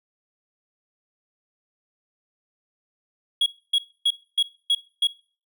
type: tone bursts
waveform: triangle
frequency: 3322 Hz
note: G#7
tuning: in tune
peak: -15 dBFS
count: 6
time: 3.41-5.072 s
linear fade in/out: 5 ms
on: 52 ms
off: 270 ms
effects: noise-tail reverb RT60 0.4 s tail -19 dB re dry